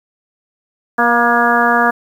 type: harmonic tone with a mistuned harmonic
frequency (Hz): 238.1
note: A#3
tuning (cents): +37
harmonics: 1 / 2 / 3 / 4 / 5 / 6 / 7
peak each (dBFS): -19 / -20 / -16 / -18 / -17 / -18 / -16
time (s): 0.98-1.91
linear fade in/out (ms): 10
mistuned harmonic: 3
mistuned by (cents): -19
effects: 7-bit